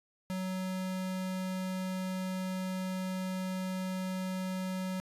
square tone, 186.5 Hz, F#3, 14 cents sharp, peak -34 dBFS, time 0.3-5 s, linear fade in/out 0 ms, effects resampled to 32000 Hz

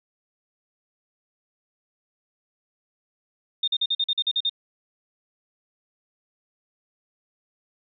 sine tone bursts, 3655 Hz, A#7, 35 cents flat, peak -20 dBFS, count 10, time 3.63-4.496 s, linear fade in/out 5 ms, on 47 ms, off 44 ms, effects none

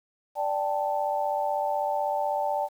sine chord, D suspended fourth, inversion none, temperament equal, 587.3 / 784 / 880 Hz, D5 / G5 / A5, 0 / 0 / 0 cents, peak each -29 dBFS, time 0.35-2.69 s, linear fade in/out 50 ms, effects 9-bit

